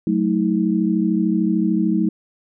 sine tone cluster, 185.7 / 219.1 / 319.3 Hz, F#3 / A3 / D#4, +7 / -7 / +45 cents, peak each -20 dBFS, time 0.07-2.09 s, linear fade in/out 2 ms, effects none

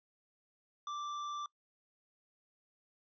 triangle tone with hard clipping, 1174.7 Hz, D6, in tune, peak -40 dBFS, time 0.87-1.46 s, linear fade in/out 2 ms, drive 13 dB, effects noise-tail reverb RT60 0.1 s tail -22 dB re dry + resampled to 16000 Hz

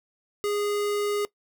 square tone, 412.1 Hz, G#4, 13 cents flat, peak -25 dBFS, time 0.44-1.25 s, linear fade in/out 0 ms, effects noise-tail reverb RT60 0.1 s tail -20 dB re dry

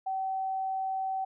sine tone, 765 Hz, G5, 42 cents flat, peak -29 dBFS, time 0.06-1.25 s, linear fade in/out 10 ms, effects none

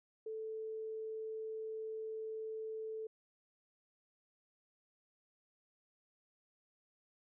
sine tone, 439.6 Hz, A4, 2 cents flat, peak -40 dBFS, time 0.26-3.07 s, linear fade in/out 5 ms, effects none

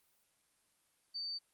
sine tone, 4585 Hz, D8, 42 cents flat, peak -38 dBFS, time 1.14-1.39 s, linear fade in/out 20 ms, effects white hiss -74 dBFS RMS until 1.53 s + Opus 32 kbps

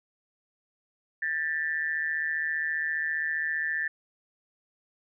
sine tone with amplitude modulation, 1772 Hz, A6, 12 cents sharp, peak -23 dBFS, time 1.22-3.88 s, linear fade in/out 5 ms, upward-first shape sine, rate 155 Hz, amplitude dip 80%, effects none

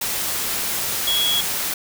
sine tone in noise, 3337 Hz, G#7, 8 cents sharp, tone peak -18 dBFS, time 1.07-1.41 s, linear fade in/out 5 ms, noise white, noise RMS -24 dBFS, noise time 0.01-1.74 s, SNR +3 dB, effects none

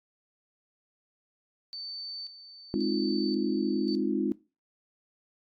sine tone with tremolo, 4545 Hz, C#8, 42 cents sharp, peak -37 dBFS, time 1.73-3.95 s, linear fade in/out 0 ms, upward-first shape square, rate 0.93 Hz, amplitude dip 70%
sine chord, F minor seventh, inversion first, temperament equal, 207.7 / 261.6 / 311.1 / 349.2 Hz, Ab3 / C4 / Eb4 / F4, 0 / 0 / 0 / 0 cents, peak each -31 dBFS, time 2.74-4.32 s, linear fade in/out 0 ms
effects noise-tail reverb RT60 0.3 s tail -20 dB re dry + AAC 64 kbps

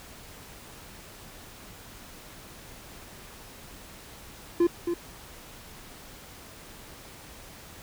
triangle tone with echo, 344.7 Hz, F4, 23 cents flat, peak -16 dBFS, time 4.6-4.67 s, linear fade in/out 5 ms, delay 270 ms, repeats 1, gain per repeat -7 dB, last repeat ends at 4.94 s, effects pink hiss -47 dBFS RMS until 7.82 s

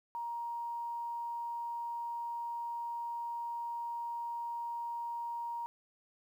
sine tone with quantisation, 940 Hz, A#5, 14 cents sharp, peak -36 dBFS, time 0.15-5.66 s, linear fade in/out 0 ms, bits 11, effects none

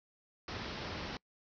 pink low-pass noise, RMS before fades -41 dBFS, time 0.48-1.17 s, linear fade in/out 2 ms, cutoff 5600 Hz, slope 96 dB/octave, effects noise-tail reverb RT60 0.1 s tail -26 dB re dry + high-pass 60 Hz 12 dB/octave

